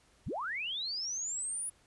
sine linear sweep, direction up, 33.62 to 9956 Hz, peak -34 dBFS, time 0.26-1.7 s, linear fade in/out 10 ms, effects pink hiss -66 dBFS RMS until 1.86 s + resampled to 24000 Hz

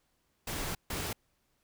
pink noise bursts at uneven times, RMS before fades -36 dBFS, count 2, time 0.47-0.75 / 0.9-1.13 s, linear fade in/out 5 ms, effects pink hiss -75 dBFS RMS until 1.63 s

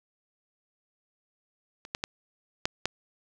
clicks, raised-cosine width 0.2 ms, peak -25 / -13 / -12 / -8 / -9 dBFS, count 5, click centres 1.851 / 1.949 / 2.039 / 2.655 / 2.856 s, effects none

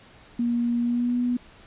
sine tone with pitch glide, 237.7 to 244.9 Hz, A#3 to B3, +34 to -14 cents, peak -21 dBFS, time 0.39-1.37 s, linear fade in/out 5 ms, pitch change +52 cents, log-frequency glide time 0.79-1.19 s, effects pink hiss -51 dBFS RMS until 1.66 s + resampled to 8000 Hz

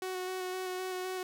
sawtooth tone with vibrato, 370 Hz, F#4, in tune, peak -31 dBFS, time 0.02-1.23 s, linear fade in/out 2 ms, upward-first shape square, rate 3.9 Hz, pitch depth 13 cents each way, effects none

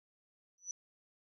sine tone with exponential growth, 5940 Hz, F#8, 6 cents sharp, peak -34 dBFS, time 0.58-0.71 s, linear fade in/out 1 ms, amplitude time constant 27 ms, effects none

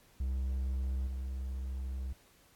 triangle tone with level steps, 65.4 Hz, C2, in tune, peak -29 / -33 dBFS, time 0.2-2.13 s, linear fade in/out 5 ms, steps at 1.07 s, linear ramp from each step 5 ms, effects pink hiss -64 dBFS RMS until 2.55 s + AAC 64 kbps

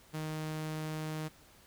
sawtooth tone, 155.8 Hz, D#3, 3 cents sharp, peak -32 dBFS, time 0.13-1.29 s, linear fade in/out 20 ms, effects pink hiss -60 dBFS RMS until 1.66 s

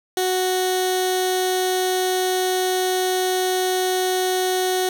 15% pulse tone with notch filter, 370 Hz, F#4, in tune, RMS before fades -21 dBFS, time 0.17-4.89 s, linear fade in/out 2 ms, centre 1200 Hz, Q 1, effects none

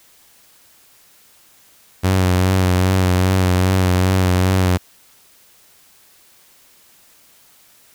sawtooth tone with vibrato, 92.5 Hz, F#2, in tune, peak -9 dBFS, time 2.03-4.78 s, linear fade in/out 20 ms, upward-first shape sine, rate 2.5 Hz, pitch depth 38 cents each way, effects white hiss -51 dBFS RMS until 7.94 s

